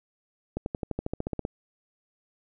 accelerating click train, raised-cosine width 2 ms, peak -16 dBFS, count 13, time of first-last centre 0.57-1.451 s, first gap 91 ms, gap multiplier 0.96, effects none

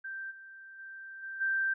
sine tone with level steps, 1568 Hz, G6, in tune, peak -37 / -47 / -43 / -38 / -27 dBFS, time 0.04-1.74 s, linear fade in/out 10 ms, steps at 0.3 / 0.78 / 1.22 / 1.4 s, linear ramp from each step 20 ms, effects none

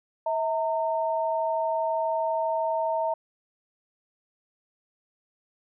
sine tone pair together, 646 / 913.6 Hz, E5 / A#5, -35 / -35 cents, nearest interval tritone, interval 600 cents, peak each -26 / -27 dBFS, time 0.26-3.14 s, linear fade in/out 5 ms, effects none

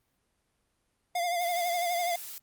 square tone with vibrato, 698.5 Hz, F5, in tune, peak -28 dBFS, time 1.15-2.16 s, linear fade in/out 5 ms, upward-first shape triangle, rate 12 Hz, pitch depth 60 cents each way
blue noise, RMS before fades -41 dBFS, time 1.41-2.38 s, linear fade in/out 0 ms
effects pink hiss -75 dBFS RMS until 2.42 s + Opus 32 kbps

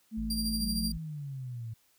sine tone, 220.7 Hz, A3, 5 cents sharp, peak -32 dBFS, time 0.11-0.94 s, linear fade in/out 50 ms
harmonic tone, 54.6 Hz, A1, 13 cents flat, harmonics 1 / 3 / 4, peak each -35 / -45 / -53 dBFS, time 0.17-0.98 s, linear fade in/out 10 ms
sawtooth tone with tremolo, 4749 Hz, D8, 18 cents sharp, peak -28 dBFS, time 0.3-0.92 s, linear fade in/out 5 ms, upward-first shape sine, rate 13 Hz, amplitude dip 60%
sine exponential sweep, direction down, 198.2 to 110 Hz, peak -36 dBFS, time 0.6-1.74 s, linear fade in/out 10 ms
effects white hiss -68 dBFS RMS until 1.98 s

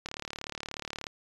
click train, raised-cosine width 0.2 ms, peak -19 dBFS, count 38, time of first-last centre 0.06-1.068 s, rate 36.7 Hz, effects resampled to 24000 Hz

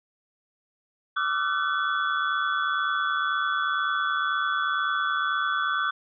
sine tone cluster, 1168 / 1250 / 1364 / 1513 / 3409 Hz, D6 / D#6 / F6 / F#6 / G#7, -10 / +8 / -41 / +38 / +45 cents, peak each -28 / -35 / -30 / -27 / -35 dBFS, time 1.16-5.91 s, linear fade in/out 10 ms, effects none

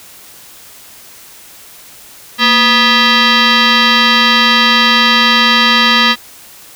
sine tone with frequency modulation, 966 Hz, B5, 39 cents flat, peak -6 dBFS, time 2.38-6.16 s, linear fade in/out 50 ms, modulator 735 Hz, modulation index 4.8, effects white hiss -37 dBFS RMS until 6.75 s

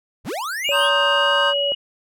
square linear sweep, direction up, 34.53 to 3520 Hz, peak -25 dBFS, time 0.24-0.9 s, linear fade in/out 50 ms
sine tone with pitch glide, 2852 to 2904 Hz, F7 to F#7, +36 to -33 cents, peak -20 dBFS, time 0.64-1.75 s, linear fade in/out 10 ms, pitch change +31 cents, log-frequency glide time 1.13-1.45 s
sine tone, 567 Hz, C#5, 39 cents sharp, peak -21 dBFS, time 0.69-1.72 s, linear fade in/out 0 ms
triangle chord, C minor seventh, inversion third, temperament equal with one note detuned, 932.3 / 1059.9 / 1244.5 / 1568 Hz, Bb5 / C6 / Eb6 / G6, 0 / +22 / 0 / 0 cents, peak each -23 / -23 / -22 / -19 dBFS, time 0.71-1.54 s, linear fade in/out 50 ms
effects none

